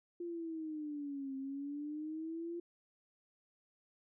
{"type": "exponential two-way sweep", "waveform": "sine", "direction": "down then up", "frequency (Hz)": [349.2, 266.6, 346.3], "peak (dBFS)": -39, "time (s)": [0.2, 2.6], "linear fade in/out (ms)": 5, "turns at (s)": 1.36, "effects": []}